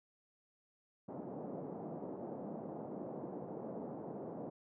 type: band-pass noise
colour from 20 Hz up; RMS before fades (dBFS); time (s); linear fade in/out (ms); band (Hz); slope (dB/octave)
pink; -45; 1.08-4.5; 10; 170 to 730; 24
effects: none